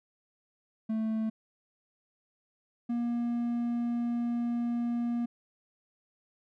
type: tone pair in turn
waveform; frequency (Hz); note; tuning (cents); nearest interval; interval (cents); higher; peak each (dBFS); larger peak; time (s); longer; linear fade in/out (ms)
triangle; 220.5 / 237.5; A3 / A#3; +4 / +33; minor second; 129; second; -26; neither; 0.89-1.3 / 2.89-5.26; second; 10
effects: none